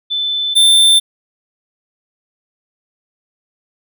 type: tone pair in turn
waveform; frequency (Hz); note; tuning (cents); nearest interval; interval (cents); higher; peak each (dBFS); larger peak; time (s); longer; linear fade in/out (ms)
sine / square; 3520 / 3559; A7 / A7; 0 / +19; unison; 19; second; -15 / -7; second; 0.1-0.55 / 0.55-1; neither; 20
effects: none